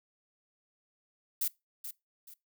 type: noise with echo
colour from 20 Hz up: violet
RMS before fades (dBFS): -31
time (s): 1.41-1.48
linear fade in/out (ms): 5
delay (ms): 430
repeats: 2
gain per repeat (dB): -10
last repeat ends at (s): 2.34
effects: noise-tail reverb RT60 0.2 s tail -21 dB re dry